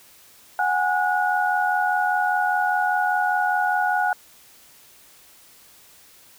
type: tone cluster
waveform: sine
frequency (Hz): 736 / 821 / 1457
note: F#5 / G#5 / F#6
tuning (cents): -9 / -20 / -27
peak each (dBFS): -23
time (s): 0.59-4.13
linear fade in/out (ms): 2
effects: white hiss -51 dBFS RMS until 6.38 s